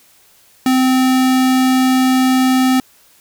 square tone, 258.6 Hz, C4, 20 cents flat, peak -11 dBFS, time 0.66-2.8 s, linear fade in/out 2 ms, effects white hiss -50 dBFS RMS until 3.2 s

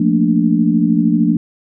sine chord, Bb major seventh, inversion second, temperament equal, 174.61 / 220 / 233.1 / 293.7 Hz, F3 / A3 / Bb3 / D4, 0 / 0 / 0 / 0 cents, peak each -16 dBFS, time 0-1.37 s, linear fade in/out 5 ms, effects none

